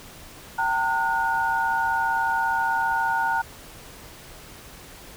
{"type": "tone cluster", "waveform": "sine", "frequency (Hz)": [776, 911, 1450], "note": ["G5", "A#5", "F#6"], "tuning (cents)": [-18, -40, -35], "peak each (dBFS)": [-29, -23, -25], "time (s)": [0.58, 3.42], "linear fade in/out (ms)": 10, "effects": ["pink hiss -44 dBFS RMS until 5.16 s"]}